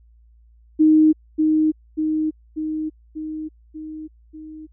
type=tone with echo; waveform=sine; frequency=311.1 Hz; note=D#4; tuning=in tune; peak=-10 dBFS; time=0.79-1.13 s; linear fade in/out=20 ms; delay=590 ms; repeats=6; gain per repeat=-4 dB; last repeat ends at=4.67 s; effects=added 57 Hz sine -49 dBFS peak until 4.72 s